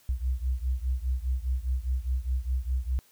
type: beating tone pair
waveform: sine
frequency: 61.74 / 66.64 Hz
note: B1 / C2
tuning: 0 / +32 cents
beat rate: 4.9 Hz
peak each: -28 / -30 dBFS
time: 0.09-2.99 s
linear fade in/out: 0 ms
effects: white hiss -61 dBFS RMS until 3.11 s